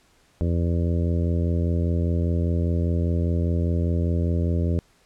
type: harmonic tone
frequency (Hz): 85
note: F2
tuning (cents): -46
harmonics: 1 / 2 / 3 / 4 / 5 / 6 / 7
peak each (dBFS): -21 / -27 / -31 / -33 / -35 / -37 / -38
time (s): 0.41-4.79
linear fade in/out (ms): 0
effects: pink hiss -60 dBFS RMS until 5.05 s + low-pass 10000 Hz 12 dB/octave